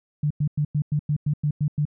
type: tone bursts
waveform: sine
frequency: 148.2 Hz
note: D3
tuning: 16 cents sharp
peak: -19 dBFS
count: 10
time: 0.23-1.853 s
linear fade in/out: 5 ms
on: 75 ms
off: 97 ms
effects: none